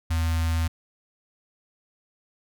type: tone with notch filter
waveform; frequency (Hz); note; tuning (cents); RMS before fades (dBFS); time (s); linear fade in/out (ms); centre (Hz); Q
square; 81.6; E2; -17; -24; 0.1-0.68; 10; 420; 0.55
effects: none